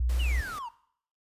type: tone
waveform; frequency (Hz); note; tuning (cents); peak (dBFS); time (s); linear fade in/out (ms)
sine; 60.7; B1; -29; -24; 0-0.41; 5
type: noise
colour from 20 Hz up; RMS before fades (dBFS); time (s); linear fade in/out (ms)
pink; -44; 0.09-0.59; 5
type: exponential sweep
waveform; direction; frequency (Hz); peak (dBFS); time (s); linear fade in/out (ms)
triangle; down; 3046 to 892; -33; 0.19-0.69; 10
effects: noise-tail reverb RT60 0.6 s tail -18 dB re dry + resampled to 32000 Hz